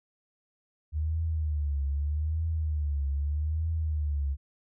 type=tone with vibrato; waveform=sine; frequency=75.2 Hz; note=D2; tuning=42 cents sharp; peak=-26 dBFS; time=0.92-4.37 s; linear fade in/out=50 ms; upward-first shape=triangle; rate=0.81 Hz; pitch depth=150 cents each way; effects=none